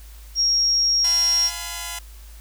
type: tone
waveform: sine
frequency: 5588 Hz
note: F8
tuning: in tune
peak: -16 dBFS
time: 0.35-1.51 s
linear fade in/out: 50 ms
type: chord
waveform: 5% pulse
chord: F diminished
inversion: none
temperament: just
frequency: 698.5 / 838.1 / 1005.8 Hz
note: F5 / Ab5 / Cb6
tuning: 0 / +16 / +31 cents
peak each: -23 / -24 / -19 dBFS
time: 1.04-1.99 s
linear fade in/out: 5 ms
effects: added 53 Hz sine -39 dBFS peak until 2.4 s + white hiss -50 dBFS RMS until 2.4 s